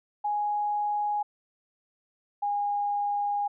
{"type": "tone pair in turn", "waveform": "sine", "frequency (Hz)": [830.6, 817.7], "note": ["G#5", "G#5"], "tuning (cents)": [0, -27], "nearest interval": "unison", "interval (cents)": 27, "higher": "first", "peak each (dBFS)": [-25, -25], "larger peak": "neither", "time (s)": [[0.24, 1.23], [2.42, 3.48]], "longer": "second", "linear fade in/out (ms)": 10, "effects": []}